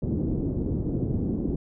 white low-pass noise, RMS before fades -27 dBFS, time 0.02-1.56 s, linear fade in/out 5 ms, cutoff 330 Hz, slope 24 dB/octave, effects none

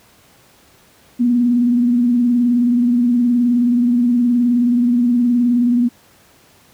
sine tone with vibrato, 241.9 Hz, B3, 36 cents flat, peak -11 dBFS, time 1.19-5.89 s, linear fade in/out 20 ms, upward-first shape sine, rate 19 Hz, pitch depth 46 cents each way, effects pink hiss -50 dBFS RMS until 6.73 s + high-pass 80 Hz 12 dB/octave

